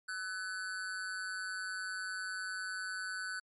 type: tone with amplitude modulation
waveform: square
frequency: 1500 Hz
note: F#6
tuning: 23 cents sharp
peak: -35 dBFS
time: 0.08-3.4 s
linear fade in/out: 10 ms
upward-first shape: sine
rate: 190 Hz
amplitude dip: 70%
effects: MP3 48 kbps

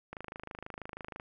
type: click train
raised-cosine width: 0.5 ms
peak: -26 dBFS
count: 29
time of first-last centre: 0.13-1.199 s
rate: 26.2 Hz
effects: none

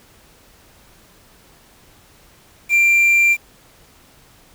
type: tone with quantisation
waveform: triangle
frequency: 2370 Hz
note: D7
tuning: 15 cents sharp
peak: -9 dBFS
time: 2.69-3.37 s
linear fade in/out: 50 ms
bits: 6
effects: pink hiss -50 dBFS RMS until 4.54 s

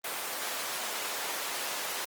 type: high-pass noise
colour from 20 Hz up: pink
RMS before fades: -35 dBFS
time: 0.04-2.05 s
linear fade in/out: 5 ms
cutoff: 600 Hz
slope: 12 dB/octave
effects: Opus 24 kbps

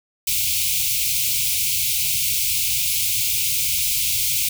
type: band-stop noise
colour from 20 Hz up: white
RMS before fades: -21 dBFS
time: 0.27-4.49 s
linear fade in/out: 5 ms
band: 150 to 2200 Hz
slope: 96 dB/octave
effects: none

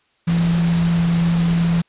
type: tone in noise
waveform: sine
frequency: 169.2 Hz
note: E3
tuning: 45 cents sharp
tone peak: -14 dBFS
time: 0.27-1.82 s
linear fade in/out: 10 ms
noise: pink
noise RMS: -29 dBFS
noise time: 0.27-1.82 s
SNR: +12 dB
effects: white hiss -62 dBFS RMS until 1.88 s + resampled to 8000 Hz

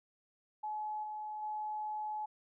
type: tone with level steps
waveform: sine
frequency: 852 Hz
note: G#5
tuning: 44 cents sharp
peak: -36 / -39 / -36 dBFS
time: 0.63-2.26 s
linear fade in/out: 10 ms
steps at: 1.03 / 1.42 s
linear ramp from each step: 10 ms
effects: none

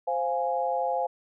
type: chord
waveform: sine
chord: F minor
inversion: second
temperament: equal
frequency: 523.3 / 698.5 / 830.6 Hz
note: C5 / F5 / Ab5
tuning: 0 / 0 / 0 cents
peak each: -29 dBFS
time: 0.07-1.07 s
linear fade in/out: 10 ms
effects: none

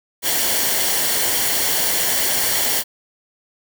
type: noise with comb filter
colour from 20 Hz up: white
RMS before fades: -19 dBFS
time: 0.22-2.84 s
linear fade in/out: 50 ms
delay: 0.79 ms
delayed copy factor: -0.5
effects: none

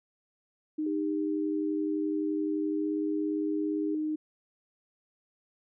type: tone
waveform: sine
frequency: 308.3 Hz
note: D#4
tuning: 16 cents flat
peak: -28 dBFS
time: 0.78-4.16 s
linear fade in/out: 10 ms
type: tone with pitch glide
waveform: sine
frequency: 400 to 405.8 Hz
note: G4 to G#4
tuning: +35 to -40 cents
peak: -34 dBFS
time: 0.86-3.95 s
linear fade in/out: 5 ms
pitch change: +25 cents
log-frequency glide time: 2.69-2.86 s
effects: none

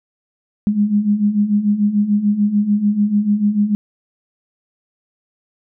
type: beating tone pair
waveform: sine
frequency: 202.3 / 209.1 Hz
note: G#3 / G#3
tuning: -45 / +12 cents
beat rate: 6.8 Hz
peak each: -19 / -14 dBFS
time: 0.67-3.75 s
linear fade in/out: 0 ms
effects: none

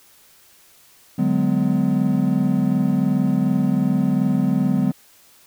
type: chord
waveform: triangle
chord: G# half-diminished seventh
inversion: second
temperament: equal with one note detuned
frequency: 146.83 / 185 / 207.7 / 251.8 Hz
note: D3 / F#3 / G#3 / B3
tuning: 0 / 0 / 0 / +34 cents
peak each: -22 / -19 / -20 / -19 dBFS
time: 1.18-4.92 s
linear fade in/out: 10 ms
effects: white hiss -52 dBFS RMS until 5.46 s

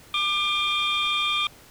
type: tone cluster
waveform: sine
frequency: 1194 / 2397 / 3228 / 3574 Hz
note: D6 / D7 / G#7 / A7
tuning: +28 / +35 / -50 / +26 cents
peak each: -26 dBFS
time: 0.14-1.47 s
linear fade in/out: 2 ms
effects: tanh soft clip ceiling -16 dBFS + pink hiss -50 dBFS RMS until 1.7 s

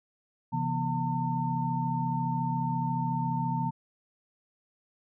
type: tone cluster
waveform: sine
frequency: 133.7 / 168 / 240.6 / 904 Hz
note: C3 / E3 / B3 / A5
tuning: +38 / +33 / -45 / +47 cents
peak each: -32 / -32 / -35 / -31 dBFS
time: 0.52-3.71 s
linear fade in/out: 20 ms
effects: none

